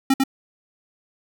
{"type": "tone with echo", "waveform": "square", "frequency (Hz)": 268.3, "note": "C4", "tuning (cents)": 44, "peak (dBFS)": -14, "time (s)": [0.1, 0.14], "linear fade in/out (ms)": 5, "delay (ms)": 98, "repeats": 1, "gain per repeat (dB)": -2, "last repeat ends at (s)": 0.238, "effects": []}